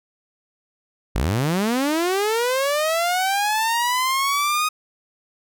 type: linear sweep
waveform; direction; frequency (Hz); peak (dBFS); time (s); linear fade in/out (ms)
sawtooth; up; 43.65 to 1253; -15; 1.15-4.69; 10
effects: none